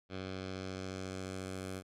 10% pulse tone with low-pass filter sweep, 94.2 Hz, F#2, 32 cents sharp, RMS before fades -42 dBFS, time 0.09-1.83 s, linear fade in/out 50 ms, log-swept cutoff 3800 to 11000 Hz, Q 1.5, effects none

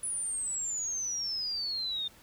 sine exponential sweep, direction down, 10030 to 3616 Hz, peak -31 dBFS, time 0.03-2.08 s, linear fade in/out 5 ms, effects pink hiss -57 dBFS RMS until 2.22 s

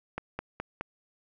click train, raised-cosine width 0.5 ms, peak -18 dBFS, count 4, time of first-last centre 0.18-0.81 s, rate 4.76 Hz, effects none

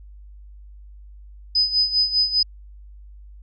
sine tone with tremolo, 5010 Hz, D#8, 11 cents sharp, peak -14 dBFS, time 1.55-2.43 s, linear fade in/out 5 ms, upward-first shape sine, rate 5 Hz, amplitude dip 75%, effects added 50 Hz sine -40 dBFS peak until 3.42 s

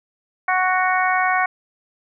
harmonic tone, 370 Hz, F#4, in tune, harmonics 2 / 3 / 4 / 5 / 6, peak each -20 / -22 / -23 / -24 / -25 dBFS, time 0.48-1.46 s, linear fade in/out 5 ms, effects none

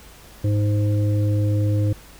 harmonic tone, 103.83 Hz, G#2, in tune, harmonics 1 / 3 / 5, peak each -17 / -27 / -31 dBFS, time 0.44-1.93 s, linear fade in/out 5 ms, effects added 50 Hz sine -46 dBFS peak until 2.19 s + pink hiss -46 dBFS RMS until 2.19 s

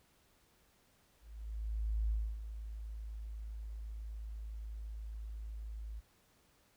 sine tone with ADSR envelope, 54 Hz, A1, 32 cents flat, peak -30 dBFS, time 1.2-6.01 s, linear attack 900 ms, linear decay 270 ms, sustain -11 dB, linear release 24 ms, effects pink hiss -70 dBFS RMS until 6.76 s

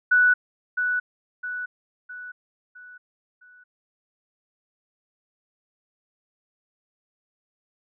sine tone with echo, 1480 Hz, F#6, in tune, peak -14 dBFS, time 0.11-0.34 s, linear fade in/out 10 ms, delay 660 ms, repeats 5, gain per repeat -7 dB, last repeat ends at 3.64 s, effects none

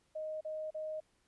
sine tone bursts, 622.3 Hz, D#5, in tune, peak -37 dBFS, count 3, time 0.15-1.004 s, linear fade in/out 10 ms, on 260 ms, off 37 ms, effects pink hiss -74 dBFS RMS until 1.27 s + resampled to 24000 Hz

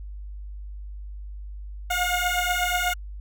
15% pulse beating tone pair, 713 / 721.2 Hz, F5 / F#5, +36 / -45 cents, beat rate 8.2 Hz, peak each -19 dBFS, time 1.9-2.94 s, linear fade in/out 10 ms, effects added 50 Hz sine -34 dBFS peak until 3.2 s

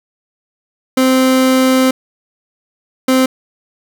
30% pulse tone pair in turn, 260 / 260 Hz, C4 / C4, -11 / -11 cents, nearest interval unison, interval 0 cents, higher neither, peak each -6 dBFS, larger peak neither, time 0.97-1.91 / 3.08-3.26 s, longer first, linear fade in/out 5 ms, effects none

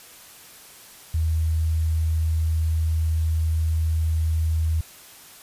sine tone with sample-and-hold, 80 Hz, D#2, 49 cents sharp, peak -19 dBFS, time 1.14-4.81 s, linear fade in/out 5 ms, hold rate 11025 Hz, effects white hiss -46 dBFS RMS until 5.42 s + resampled to 32000 Hz

